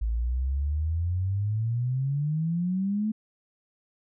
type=exponential sweep; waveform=sine; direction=up; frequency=53.7 to 220 Hz; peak=-24 dBFS; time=0.01-3.12 s; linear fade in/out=10 ms; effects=none